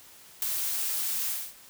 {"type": "noise with ADSR envelope", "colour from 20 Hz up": "blue", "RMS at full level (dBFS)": -26, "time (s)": [0.42, 1.54], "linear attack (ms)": 3, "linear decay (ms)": 15, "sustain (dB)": -4, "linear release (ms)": 250, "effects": ["white hiss -52 dBFS RMS until 1.69 s"]}